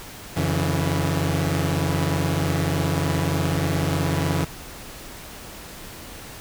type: tone cluster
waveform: sawtooth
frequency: 90.3 / 140.7 / 164 Hz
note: F#2 / C#3 / E3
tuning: -42 / +26 / -9 cents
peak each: -21 dBFS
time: 0.36-4.45 s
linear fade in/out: 10 ms
effects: pink hiss -39 dBFS RMS until 6.4 s